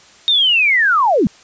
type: linear sweep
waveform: sine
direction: down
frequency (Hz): 3723 to 162.9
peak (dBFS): -10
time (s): 0.28-1.27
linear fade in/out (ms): 0
effects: white hiss -45 dBFS RMS until 1.43 s + resampled to 16000 Hz